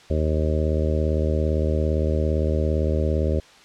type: harmonic tone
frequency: 77.6 Hz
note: D#2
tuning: 4 cents flat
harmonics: 1 / 2 / 3 / 4 / 5 / 6 / 7 / 8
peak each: -21 / -29 / -30 / -32 / -29 / -32 / -29 / -34 dBFS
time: 0.1-3.4 s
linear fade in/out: 5 ms
effects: white hiss -49 dBFS RMS until 3.64 s + low-pass 5000 Hz 12 dB/octave